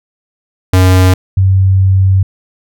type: tone pair in turn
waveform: square / sine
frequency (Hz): 92.5 / 95.43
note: F#2 / G2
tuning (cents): 0 / -46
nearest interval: minor second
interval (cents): 54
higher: second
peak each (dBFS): -5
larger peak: neither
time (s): 0.73-1.14 / 1.37-2.23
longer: second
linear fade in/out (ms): 5
effects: none